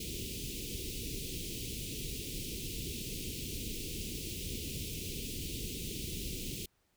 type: band-stop noise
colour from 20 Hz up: pink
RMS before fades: -40 dBFS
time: 0-6.66 s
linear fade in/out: 5 ms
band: 450 to 2500 Hz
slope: 48 dB/octave
effects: pink hiss -75 dBFS RMS until 6.96 s